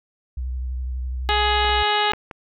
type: tone with vibrato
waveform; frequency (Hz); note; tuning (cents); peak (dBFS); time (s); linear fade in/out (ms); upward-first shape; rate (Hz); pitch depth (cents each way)
sine; 63.2; B1; +41; -24; 0.37-1.83; 5; triangle; 12; 52
type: harmonic tone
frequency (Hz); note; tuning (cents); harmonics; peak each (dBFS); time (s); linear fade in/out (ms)
418; G#4; +11; 1 / 2 / 3 / 4 / 5 / 6 / 7 / 8 / 9 / 10; -27 / -21 / -27 / -27 / -29 / -32 / -26 / -33 / -29 / -38; 1.29-2.12; 0
type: clicks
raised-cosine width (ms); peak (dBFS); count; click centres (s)
0.5; -19; 4; 1.647 / 1.693 / 2.135 / 2.312
effects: none